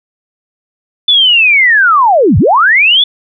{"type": "linear two-way sweep", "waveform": "sine", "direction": "down then up", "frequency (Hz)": [3520, 72.9, 3520], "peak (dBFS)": -4, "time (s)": [1.08, 3.04], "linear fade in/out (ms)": 5, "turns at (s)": 2.38, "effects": []}